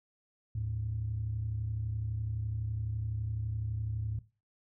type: tone pair together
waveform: sine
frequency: 77 / 108.9 Hz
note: D#2 / A2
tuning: -17 / -17 cents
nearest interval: tritone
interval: 600 cents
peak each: -38 / -32 dBFS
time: 0.55-4.19 s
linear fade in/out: 5 ms
effects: noise-tail reverb RT60 0.3 s tail -17 dB re dry + tanh soft clip ceiling -25 dBFS